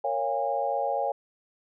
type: chord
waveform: sine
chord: Bb minor seventh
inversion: none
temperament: equal with one note detuned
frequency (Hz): 466.2 / 554.4 / 698.5 / 813.5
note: Bb4 / Db5 / F5 / Ab5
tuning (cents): 0 / 0 / 0 / -36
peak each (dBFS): -35 / -29 / -31 / -29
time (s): 0.04-1.12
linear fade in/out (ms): 5
effects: none